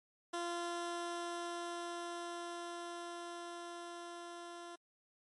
15% pulse tone with level ramp, 344.9 Hz, F4, 22 cents flat, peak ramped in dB -31 to -41 dBFS, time 0.33-4.76 s, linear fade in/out 10 ms, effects MP3 48 kbps

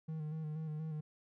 triangle tone with vibrato, 155.56 Hz, D#3, in tune, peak -36 dBFS, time 0.08-1.01 s, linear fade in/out 10 ms, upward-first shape square, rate 4.2 Hz, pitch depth 33 cents each way, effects none

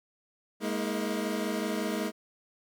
25% pulse chord, Ab suspended second, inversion none, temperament equal with one note detuned, 207.7 / 233.1 / 318.2 Hz, Ab3 / Bb3 / Eb4, 0 / 0 / +39 cents, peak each -29 / -31 / -31 dBFS, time 0.6-2.12 s, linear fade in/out 50 ms, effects none

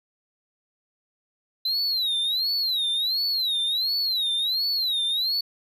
triangle tone with vibrato, 3994 Hz, B7, 19 cents sharp, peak -21 dBFS, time 1.65-5.41 s, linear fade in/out 5 ms, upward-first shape sine, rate 1.4 Hz, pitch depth 190 cents each way, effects none

